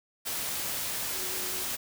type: tone in noise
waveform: sine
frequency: 370 Hz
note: F#4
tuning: in tune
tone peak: -44 dBFS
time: 1.14-1.64 s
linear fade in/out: 20 ms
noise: white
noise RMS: -33 dBFS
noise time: 0.25-1.77 s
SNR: -14 dB
effects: none